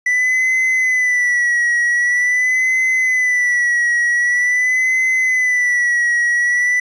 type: tone with vibrato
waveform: triangle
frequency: 1975.5 Hz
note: B6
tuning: in tune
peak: -11 dBFS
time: 0.06-6.8 s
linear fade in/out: 5 ms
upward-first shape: sine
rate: 0.45 Hz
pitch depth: 58 cents each way
effects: resampled to 22050 Hz + 8-bit